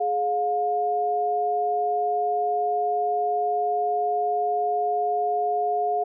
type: tone pair together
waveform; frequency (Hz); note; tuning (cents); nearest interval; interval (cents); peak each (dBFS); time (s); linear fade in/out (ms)
sine; 420.7 / 712.2; G#4 / F5; +22 / +34; major sixth; 912; -27 / -22; 0-6.04; 10
effects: none